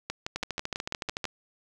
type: two click trains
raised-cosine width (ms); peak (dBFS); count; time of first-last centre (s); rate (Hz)
0.2; -14 / -14; 8 / 13; 0.1-1.253 / 0.36-1.242; 6.07 / 13.6
effects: none